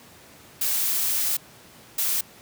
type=noise bursts at uneven times; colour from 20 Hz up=blue; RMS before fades=-24 dBFS; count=2; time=0.61-1.37 / 1.98-2.21 s; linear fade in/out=5 ms; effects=pink hiss -49 dBFS RMS until 2.41 s + high-pass 100 Hz 12 dB/octave